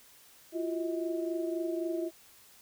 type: tone cluster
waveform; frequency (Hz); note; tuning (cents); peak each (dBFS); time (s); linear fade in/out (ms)
sine; 339.5 / 363.3 / 638; F4 / F#4 / D#5; -49 / -32 / +43; -32 / -38 / -38; 0.52-2.11; 50
effects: white hiss -58 dBFS RMS until 2.61 s